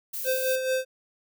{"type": "noise", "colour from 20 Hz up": "violet", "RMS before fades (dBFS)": -33, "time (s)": [0.13, 0.56], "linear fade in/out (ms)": 10}
{"type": "tone with tremolo", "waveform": "square", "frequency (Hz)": 519, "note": "C5", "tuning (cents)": -14, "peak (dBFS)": -23, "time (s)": [0.24, 0.85], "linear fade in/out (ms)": 50, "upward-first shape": "sine", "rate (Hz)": 4.6, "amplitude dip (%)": 50}
{"effects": []}